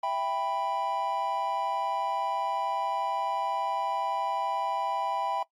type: chord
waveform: triangle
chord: E minor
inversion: none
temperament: just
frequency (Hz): 659.3 / 791.1 / 988.9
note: E5 / G5 / B5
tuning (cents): 0 / +16 / +2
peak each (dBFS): -33 / -29 / -29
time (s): 0.03-5.43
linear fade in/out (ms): 5
effects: noise-tail reverb RT60 0.1 s tail -20 dB re dry + AAC 64 kbps